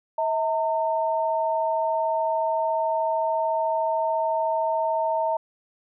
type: tone pair together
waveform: sine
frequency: 643 / 909.3 Hz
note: E5 / A#5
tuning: -43 / -43 cents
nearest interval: tritone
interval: 600 cents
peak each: -24 / -24 dBFS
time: 0.18-5.37 s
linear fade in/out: 5 ms
effects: none